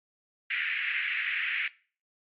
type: band-pass noise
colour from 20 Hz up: pink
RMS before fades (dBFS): -31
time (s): 0.5-1.68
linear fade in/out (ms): 5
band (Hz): 1700 to 2700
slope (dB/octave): 48
effects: noise-tail reverb RT60 0.4 s tail -20 dB re dry + AAC 48 kbps